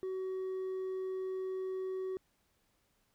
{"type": "tone with hard clipping", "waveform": "sine", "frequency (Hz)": 376.4, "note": "F#4", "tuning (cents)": 30, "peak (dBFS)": -36, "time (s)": [0.03, 2.17], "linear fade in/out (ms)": 0, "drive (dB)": 2, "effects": ["pink hiss -75 dBFS RMS until 3.14 s"]}